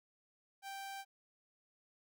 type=tone; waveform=sawtooth; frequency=784 Hz; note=G5; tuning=in tune; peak=-40 dBFS; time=0.62-1.05 s; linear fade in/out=50 ms; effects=none